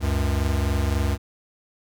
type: tone pair together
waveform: square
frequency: 70.23 / 94 Hz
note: C#2 / F#2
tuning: +23 / +28 cents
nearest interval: perfect fourth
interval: 505 cents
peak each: -23 / -25 dBFS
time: 0-1.18 s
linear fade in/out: 50 ms
effects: none